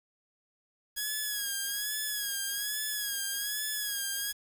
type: tone with vibrato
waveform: 5% pulse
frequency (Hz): 1661.2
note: G#6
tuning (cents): 0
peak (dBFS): -21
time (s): 0.96-4.33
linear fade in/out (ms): 20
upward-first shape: sine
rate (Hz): 1.2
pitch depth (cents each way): 64
effects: 8-bit